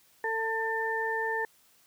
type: harmonic tone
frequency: 447.6 Hz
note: A4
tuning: 30 cents sharp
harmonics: 1 / 2 / 4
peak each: -33 / -33 / -31 dBFS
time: 0.24-1.45 s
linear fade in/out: 2 ms
effects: white hiss -63 dBFS RMS until 1.86 s